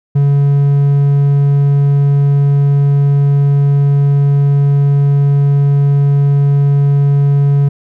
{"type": "tone", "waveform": "triangle", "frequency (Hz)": 141.4, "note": "C#3", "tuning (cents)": 35, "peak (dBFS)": -5, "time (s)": [0.15, 7.69], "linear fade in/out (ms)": 10, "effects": []}